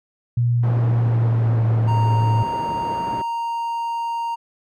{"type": "tone with pitch glide", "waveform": "sine", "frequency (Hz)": [119.7, 111.68], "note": ["A#2", "A2"], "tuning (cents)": [46, 26], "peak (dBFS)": -15, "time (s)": [0.37, 2.43], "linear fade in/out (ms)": 5, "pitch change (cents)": -120, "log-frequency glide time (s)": [0.54, 1.99]}
{"type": "band-pass noise", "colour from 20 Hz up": "pink", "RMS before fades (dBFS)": -31, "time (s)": [0.63, 3.22], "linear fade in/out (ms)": 5, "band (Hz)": [120, 900], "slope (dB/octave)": 12}
{"type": "tone", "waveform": "triangle", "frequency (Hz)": 930, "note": "A#5", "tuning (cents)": -4, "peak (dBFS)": -20, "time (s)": [1.87, 4.36], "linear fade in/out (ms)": 20}
{"effects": []}